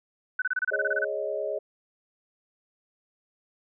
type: tone bursts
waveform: sine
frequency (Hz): 1506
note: F#6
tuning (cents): +30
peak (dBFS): -23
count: 12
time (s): 0.39-1.047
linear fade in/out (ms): 5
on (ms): 30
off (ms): 27
type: chord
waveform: sine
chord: Ab suspended fourth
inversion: none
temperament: just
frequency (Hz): 415.3 / 553.7 / 623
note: Ab4 / Db5 / Eb5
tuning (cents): 0 / -2 / +2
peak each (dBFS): -33 / -32 / -31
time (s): 0.71-1.59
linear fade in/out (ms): 10
effects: none